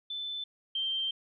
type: tone pair in turn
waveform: sine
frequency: 3520 / 3144 Hz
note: A7 / G7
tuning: 0 / +4 cents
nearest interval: major second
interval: 196 cents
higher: first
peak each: -34 / -29 dBFS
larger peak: second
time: 0.1-0.44 / 0.75-1.11 s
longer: second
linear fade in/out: 5 ms
effects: none